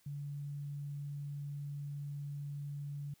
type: tone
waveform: sine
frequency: 143.6 Hz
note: D3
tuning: 39 cents flat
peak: -39 dBFS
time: 0.06-3.14 s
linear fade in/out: 5 ms
effects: white hiss -70 dBFS RMS until 3.2 s